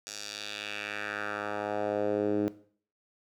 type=tone with band-pass filter sweep; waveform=10% pulse; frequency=103.83 Hz; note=G#2; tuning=in tune; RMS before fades=-33 dBFS; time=0.07-2.48 s; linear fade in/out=0 ms; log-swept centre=6200 to 310 Hz; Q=1.9; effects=noise-tail reverb RT60 0.5 s tail -17 dB re dry